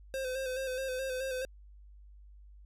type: tone with vibrato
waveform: square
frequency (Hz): 521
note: C5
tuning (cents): -7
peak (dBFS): -34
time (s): 0.14-1.45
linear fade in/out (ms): 0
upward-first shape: square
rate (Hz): 4.7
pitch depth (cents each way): 35
effects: added 50 Hz sine -51 dBFS peak until 2.65 s + resampled to 32000 Hz